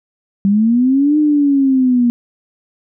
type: linear two-way sweep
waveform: sine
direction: up then down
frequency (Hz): 193.5 to 304.9 to 237.1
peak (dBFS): -9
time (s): 0.45-2.1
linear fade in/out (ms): 0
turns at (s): 1.18
effects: none